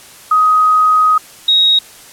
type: tone pair in turn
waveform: sine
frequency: 1256 / 3779 Hz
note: D#6 / A#7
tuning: +16 / +23 cents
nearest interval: octave + perfect fifth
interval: 1907 cents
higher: second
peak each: -7 dBFS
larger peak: neither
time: 0.31-1.18 / 1.48-1.79 s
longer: first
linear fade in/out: 5 ms
effects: white hiss -38 dBFS RMS until 2.12 s + low-pass 12000 Hz 12 dB/octave